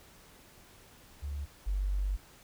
sine tone pair in turn, 71.7 / 48.31 Hz, D2 / G1, -41 / -25 cents, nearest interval perfect fifth, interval 684 cents, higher first, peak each -34 / -28 dBFS, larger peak second, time 1.22-1.46 / 1.66-2.17 s, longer second, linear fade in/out 20 ms, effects pink hiss -57 dBFS RMS until 2.43 s

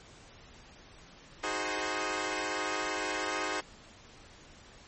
10% pulse chord, Ab dominant seventh, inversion second, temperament equal with one note detuned, 311.1 / 368.9 / 415.3 / 523.3 Hz, Eb4 / Gb4 / Ab4 / C5, 0 / -5 / 0 / 0 cents, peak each -29 dBFS, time 1.43-3.61 s, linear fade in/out 10 ms, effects pink hiss -54 dBFS RMS until 4.87 s + MP3 32 kbps

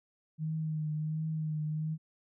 sine tone with vibrato, 155.56 Hz, D#3, in tune, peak -31 dBFS, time 0.38-1.98 s, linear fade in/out 50 ms, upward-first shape triangle, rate 1.4 Hz, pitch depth 36 cents each way, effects none

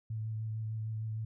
sine tone with vibrato, 109.9 Hz, A2, 2 cents flat, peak -34 dBFS, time 0.1-1.25 s, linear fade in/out 5 ms, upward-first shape sine, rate 6.6 Hz, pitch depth 17 cents each way, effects none

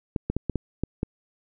clicks, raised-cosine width 3 ms, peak -12 dBFS, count 7, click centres 0.162 / 0.3 / 0.366 / 0.497 / 0.557 / 0.836 / 1.031 s, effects none

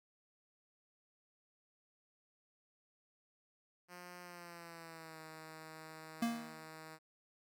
5% pulse tone with pitch glide, 177.8 to 158.4 Hz, F3 to D#3, +31 to +31 cents, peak -39 dBFS, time 3.88-6.99 s, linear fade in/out 50 ms, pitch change -200 cents, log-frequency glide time 4.22-5.2 s
square tone with exponential decay, 233.1 Hz, A#3, in tune, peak -31 dBFS, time 6.22-6.68 s, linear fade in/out 5 ms, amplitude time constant 100 ms
effects none

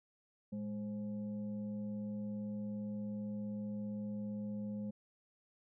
sine tone with frequency modulation, 207.7 Hz, G#3, in tune, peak -38 dBFS, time 0.52-4.91 s, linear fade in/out 10 ms, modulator 318 Hz, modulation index 0.47, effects none

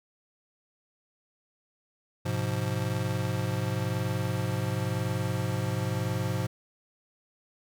square chord, F diminished, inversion first, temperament just, 104.77 / 125.72 / 174.61 Hz, Ab2 / Cb3 / F3, +16 / +31 / 0 cents, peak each -32 / -32 / -35 dBFS, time 2.25-6.47 s, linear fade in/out 10 ms, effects none

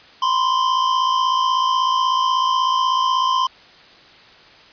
square tone pair together, 987.8 / 1044.1 Hz, B5 / C6, 0 / -4 cents, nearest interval minor second, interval 96 cents, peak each -24 / -17 dBFS, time 0.22-3.47 s, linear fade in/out 5 ms, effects white hiss -46 dBFS RMS until 4.72 s + resampled to 11025 Hz

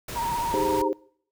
pink noise, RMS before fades -35 dBFS, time 0.08-0.82 s, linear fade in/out 5 ms
sine tone with vibrato, 939 Hz, A#5, 12 cents sharp, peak -25 dBFS, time 0.15-0.89 s, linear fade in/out 20 ms, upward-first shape sine, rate 15 Hz, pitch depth 43 cents each way
sine chord, Ab major seventh, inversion second, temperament equal with one note detuned, 311.1 / 392 / 416.5 / 523.3 Hz, Eb4 / G4 / Ab4 / C5, 0 / 0 / +5 / 0 cents, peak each -29 / -27 / -31 / -29 dBFS, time 0.54-0.93 s, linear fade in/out 0 ms
effects noise-tail reverb RT60 0.6 s tail -23 dB re dry

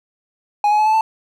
triangle tone with pitch steps, 830 / 843 / 856.3 / 869.8 / 883.4 Hz, G#5 / G#5 / A5 / A5 / A5, -1 / +26 / -47 / -20 / +7 cents, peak -10 dBFS, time 0.64-1.01 s, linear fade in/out 2 ms, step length 74 ms, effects none

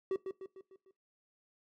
triangle tone with echo, 381.9 Hz, G4, 45 cents flat, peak -28 dBFS, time 0.11-0.16 s, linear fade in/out 2 ms, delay 150 ms, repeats 5, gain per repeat -6 dB, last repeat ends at 0.91 s, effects noise-tail reverb RT60 0.2 s tail -18 dB re dry

